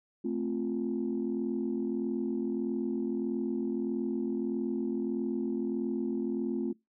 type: chord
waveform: sine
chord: F major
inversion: first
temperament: equal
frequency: 220 / 261.6 / 349.2 Hz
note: A3 / C4 / F4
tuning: 0 / 0 / 0 cents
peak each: -33 dBFS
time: 0.24-6.73 s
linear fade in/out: 10 ms
effects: noise-tail reverb RT60 0.2 s tail -24 dB re dry + tanh soft clip ceiling -22 dBFS